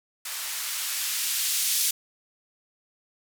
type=noise with band-pass filter sweep; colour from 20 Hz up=violet; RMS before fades=-28 dBFS; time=0.25-1.91 s; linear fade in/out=5 ms; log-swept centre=990 to 3700 Hz; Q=0.7; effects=none